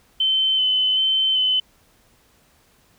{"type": "tone with vibrato", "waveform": "sine", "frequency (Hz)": 3058, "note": "G7", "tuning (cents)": -44, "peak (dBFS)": -16, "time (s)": [0.2, 1.6], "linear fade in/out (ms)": 5, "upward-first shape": "square", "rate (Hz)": 1.3, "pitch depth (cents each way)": 13, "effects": ["pink hiss -58 dBFS RMS until 2.98 s"]}